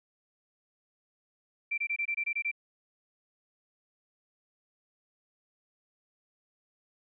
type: tone bursts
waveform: sine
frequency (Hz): 2349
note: D7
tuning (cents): 0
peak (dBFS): -28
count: 9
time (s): 1.71-2.515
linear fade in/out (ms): 10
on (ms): 69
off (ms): 23
effects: none